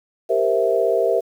sine chord, C dominant seventh, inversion second, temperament equal, 392 / 466.2 / 523.3 / 659.3 Hz, G4 / Bb4 / C5 / E5, 0 / 0 / 0 / 0 cents, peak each -22 / -20 / -23 / -20 dBFS, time 0.29-1.21 s, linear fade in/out 20 ms, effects 8-bit

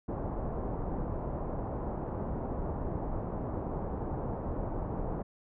pink low-pass noise, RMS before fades -35 dBFS, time 0.08-5.23 s, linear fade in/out 10 ms, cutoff 920 Hz, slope 24 dB/octave, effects none

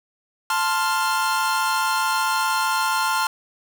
45% pulse chord, F major, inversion first, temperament equal, 880 / 1046.5 / 1396.9 Hz, A5 / C6 / F6, 0 / 0 / 0 cents, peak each -24 dBFS, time 0.5-3.27 s, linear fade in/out 2 ms, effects none

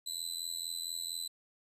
25% pulse tone with amplitude modulation, 4009 Hz, B7, 25 cents sharp, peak -28 dBFS, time 0.06-1.28 s, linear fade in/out 10 ms, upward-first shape sine, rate 84.3 Hz, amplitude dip 95%, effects none

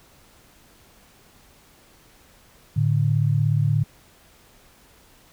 sine tone pair together, 110 / 146.83 Hz, A2 / D3, 0 / 0 cents, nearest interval perfect fourth, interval 500 cents, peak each -20 dBFS, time 2.76-3.84 s, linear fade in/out 10 ms, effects pink hiss -54 dBFS RMS until 5.32 s

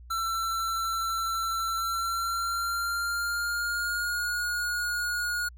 square tone with pitch glide, 1344 to 1440.5 Hz, E6 to F#6, +33 to -47 cents, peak -28 dBFS, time 0.1-5.49 s, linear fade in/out 10 ms, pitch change +120 cents, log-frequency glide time 1.71-4.31 s, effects added 60 Hz sine -45 dBFS peak until 5.57 s

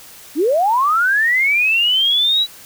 sine linear sweep, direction up, 261.6 to 3951 Hz, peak -12 dBFS, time 0.35-2.47 s, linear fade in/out 50 ms, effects white hiss -40 dBFS RMS until 2.65 s

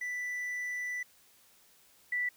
triangle / sine tone pair in turn, 1978 / 1968.9 Hz, B6 / B6, +2 / -6 cents, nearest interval unison, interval 8 cents, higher first, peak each -32 / -29 dBFS, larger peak second, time 0.01-1.03 / 2.12-2.29 s, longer first, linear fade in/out 5 ms, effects white hiss -63 dBFS RMS until 2.36 s

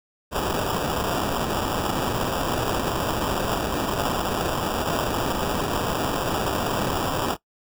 white noise with sample-and-hold, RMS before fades -25 dBFS, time 0.31-7.37 s, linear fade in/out 50 ms, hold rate 2100 Hz, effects noise-tail reverb RT60 0.1 s tail -19 dB re dry

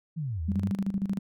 sine linear two-way sweep, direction down then up, 170 to 77.8 to 102.4 Hz, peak -29 dBFS, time 0.16-0.72 s, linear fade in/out 20 ms, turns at 0.42 s
sine tone with tremolo, 196 Hz, G3, in tune, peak -24 dBFS, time 0.48-1.19 s, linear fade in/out 10 ms, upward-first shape square, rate 13 Hz, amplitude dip 75%
effects none

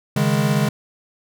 square chord, C# suspended second, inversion none, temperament equal with one note detuned, 138.59 / 155.56 / 206.6 Hz, C#3 / D#3 / G#3, 0 / 0 / -9 cents, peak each -21 / -22 / -21 dBFS, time 0.16-0.69 s, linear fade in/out 5 ms, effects none

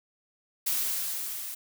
blue noise with level ramp, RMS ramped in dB -27 to -38 dBFS, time 0.66-1.55 s, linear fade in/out 10 ms, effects none

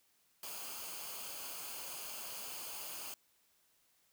white noise with comb filter, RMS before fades -45 dBFS, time 0.43-3.14 s, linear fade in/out 2 ms, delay 0.53 ms, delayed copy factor -0.6, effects white hiss -73 dBFS RMS until 4.12 s

